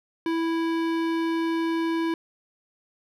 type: tone with hard clipping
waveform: sine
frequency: 329.6 Hz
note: E4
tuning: in tune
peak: -25 dBFS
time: 0.26-2.14 s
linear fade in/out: 2 ms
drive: 17 dB
effects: none